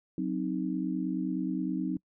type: chord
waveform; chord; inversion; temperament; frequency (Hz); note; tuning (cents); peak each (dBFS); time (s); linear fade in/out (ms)
sine; C diminished; second; equal; 185 / 261.6 / 311.1; Gb3 / C4 / Eb4; 0 / 0 / 0; -33; 0.18-1.97; 2
effects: noise-tail reverb RT60 0.1 s tail -26 dB re dry